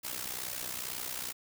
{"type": "noise with amplitude modulation", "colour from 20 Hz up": "white", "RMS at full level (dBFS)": -35, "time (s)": [0.03, 1.33], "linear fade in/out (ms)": 20, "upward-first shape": "sine", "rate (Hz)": 62.2, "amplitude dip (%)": 75, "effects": []}